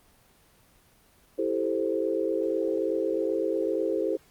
sine chord, A minor seventh, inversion second, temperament equal, 329.6 / 392 / 440 / 523.3 Hz, E4 / G4 / A4 / C5, 0 / 0 / 0 / 0 cents, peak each -30 dBFS, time 1.38-4.17 s, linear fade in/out 10 ms, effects pink hiss -60 dBFS RMS until 4.3 s + Opus 24 kbps

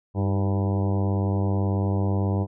harmonic tone with a mistuned harmonic, 98.2 Hz, G2, 4 cents sharp, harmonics 1 / 2 / 3 / 4 / 5 / 6 / 7 / 8 / 9 / 10, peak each -22 / -28 / -32 / -34 / -36 / -38 / -39 / -40 / -41 / -42 dBFS, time 0.14-2.47 s, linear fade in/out 50 ms, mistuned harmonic 3, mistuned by +59 cents, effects none

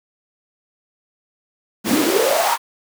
pink noise with high-pass filter sweep, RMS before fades -17 dBFS, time 1.84-2.58 s, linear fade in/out 50 ms, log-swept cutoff 210 to 1000 Hz, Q 7.3, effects none

